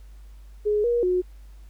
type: tone with pitch steps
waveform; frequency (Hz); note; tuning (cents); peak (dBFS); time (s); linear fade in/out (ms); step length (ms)
sine; 419.1 / 476.5 / 363.3; G#4 / A#4 / F#4; +16 / +38 / -32; -19; 0.65-1.22; 20; 190
effects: added 50 Hz sine -42 dBFS peak until 1.69 s + pink hiss -62 dBFS RMS until 1.69 s